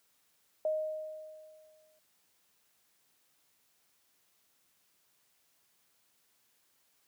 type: tone with exponential decay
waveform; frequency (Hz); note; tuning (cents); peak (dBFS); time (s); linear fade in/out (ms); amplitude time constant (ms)
sine; 622.3; D#5; 0; -27; 0.65-1.99; 2; 290
effects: white hiss -72 dBFS RMS until 7.07 s + high-pass 80 Hz 12 dB/octave